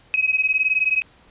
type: beating tone pair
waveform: sine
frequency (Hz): 2532 / 2551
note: D#7 / D#7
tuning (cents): +30 / +43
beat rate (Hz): 19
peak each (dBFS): -20 / -20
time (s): 0.14-1.02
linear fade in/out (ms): 0
effects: pink hiss -53 dBFS RMS until 1.3 s + resampled to 8000 Hz